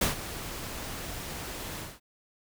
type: noise with ADSR envelope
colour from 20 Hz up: pink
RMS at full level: -24 dBFS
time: 0.01-2 s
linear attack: 6 ms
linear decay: 130 ms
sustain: -14 dB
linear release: 210 ms
effects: none